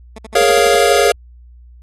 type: tone bursts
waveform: 15% pulse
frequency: 220 Hz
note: A3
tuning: in tune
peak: -23 dBFS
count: 8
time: 0.16-0.759 s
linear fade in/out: 5 ms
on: 25 ms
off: 57 ms
type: chord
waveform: square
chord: Bb minor seventh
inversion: third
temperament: equal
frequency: 415.3 / 466.2 / 554.4 / 698.5 Hz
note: Ab4 / Bb4 / Db5 / F5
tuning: 0 / 0 / 0 / 0 cents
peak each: -16 dBFS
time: 0.35-1.12 s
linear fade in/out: 5 ms
effects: added 60 Hz sine -38 dBFS peak until 1.82 s + AAC 32 kbps